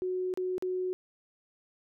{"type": "tone with dropouts", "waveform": "sine", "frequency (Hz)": 367.9, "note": "F#4", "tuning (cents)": -10, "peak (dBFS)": -29, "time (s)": [0.02, 0.93], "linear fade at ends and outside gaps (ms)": 0, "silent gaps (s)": [[0.339, 0.374], [0.581, 0.624]], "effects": []}